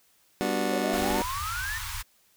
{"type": "chord", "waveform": "25% pulse", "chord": "G major seventh", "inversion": "none", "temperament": "just", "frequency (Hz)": [196, 245, 294, 367.5], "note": ["G3", "B3", "D4", "F#4"], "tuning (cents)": [0, -14, 2, -12], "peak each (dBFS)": -28, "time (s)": [0.41, 1.22], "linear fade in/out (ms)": 0}
{"type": "exponential sweep", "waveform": "sine", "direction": "up", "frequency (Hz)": [523.3, 1864.7], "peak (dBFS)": -31, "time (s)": [0.71, 1.79], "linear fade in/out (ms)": 20}
{"type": "band-stop noise", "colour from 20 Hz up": "pink", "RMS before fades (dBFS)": -35, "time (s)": [0.92, 2.03], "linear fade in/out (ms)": 20, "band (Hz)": [110, 880], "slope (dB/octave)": 96}
{"effects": ["white hiss -64 dBFS RMS until 2.36 s"]}